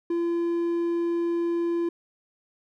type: tone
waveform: triangle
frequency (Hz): 340.8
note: F4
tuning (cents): -42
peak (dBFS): -21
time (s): 0.1-1.89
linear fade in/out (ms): 5
effects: none